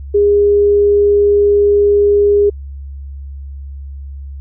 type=tone; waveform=sine; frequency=408.6 Hz; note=G#4; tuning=28 cents flat; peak=-7 dBFS; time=0.14-2.5 s; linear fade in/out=10 ms; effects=added 69 Hz sine -25 dBFS peak until 4.4 s